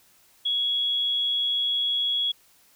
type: tone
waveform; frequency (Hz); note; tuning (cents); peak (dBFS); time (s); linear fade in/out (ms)
sine; 3342; G#7; +10; -22; 0.45-2.32; 10
effects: white hiss -59 dBFS RMS until 2.75 s